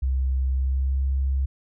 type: tone with pitch glide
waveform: sine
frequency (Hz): 65.5 to 67.15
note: C2 to C2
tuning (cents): +2 to +46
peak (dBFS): -20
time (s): 0.02-1.46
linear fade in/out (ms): 10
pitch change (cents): +44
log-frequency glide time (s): 0.51-1.03
effects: none